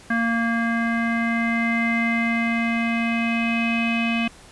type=tone with low-pass filter sweep; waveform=square; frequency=231 Hz; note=A#3; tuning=16 cents flat; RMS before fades=-22 dBFS; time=0.1-4.28 s; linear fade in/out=5 ms; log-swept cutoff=1700 to 2700 Hz; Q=7.9; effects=pink hiss -47 dBFS RMS until 4.51 s + resampled to 24000 Hz